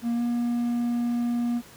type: tone with pitch glide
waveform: triangle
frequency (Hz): 235 to 238.7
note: A#3 to A#3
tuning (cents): +14 to +41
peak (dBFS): -21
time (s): 0.02-1.62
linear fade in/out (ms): 50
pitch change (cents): +27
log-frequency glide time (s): 0.14-0.22
effects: pink hiss -49 dBFS RMS until 1.76 s + high-pass 80 Hz 12 dB/octave